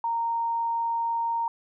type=tone; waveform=sine; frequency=926 Hz; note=A#5; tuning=12 cents flat; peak=-24 dBFS; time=0.04-1.48 s; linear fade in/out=2 ms; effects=none